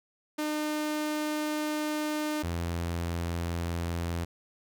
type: tone pair in turn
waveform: sawtooth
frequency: 303.2 / 85.08 Hz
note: D#4 / F2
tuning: -45 / -45 cents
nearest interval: octave + minor seventh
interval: 2200 cents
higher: first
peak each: -25 / -26 dBFS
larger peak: first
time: 0.38-2.43 / 2.43-4.25 s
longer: first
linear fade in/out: 10 ms
effects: none